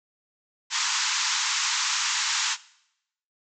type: band-pass noise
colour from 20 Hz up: white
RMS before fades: -26 dBFS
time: 0.7-2.57 s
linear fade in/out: 50 ms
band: 860 to 7400 Hz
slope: 96 dB/octave
effects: noise-tail reverb RT60 0.8 s tail -20 dB re dry